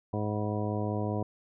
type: harmonic tone with a mistuned harmonic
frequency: 105.1 Hz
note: G#2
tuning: 21 cents sharp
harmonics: 1 / 2 / 3 / 4 / 5 / 6 / 7 / 9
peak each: -32 / -35 / -37 / -38 / -39 / -40 / -40 / -42 dBFS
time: 0.13-1.23 s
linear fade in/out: 5 ms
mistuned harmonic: 9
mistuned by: +51 cents
effects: none